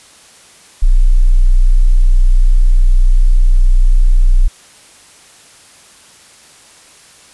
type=tone; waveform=sine; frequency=30.69 Hz; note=B0; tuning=10 cents flat; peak=-4 dBFS; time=0.82-4.48 s; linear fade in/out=10 ms; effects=white hiss -42 dBFS RMS until 7.33 s + resampled to 24000 Hz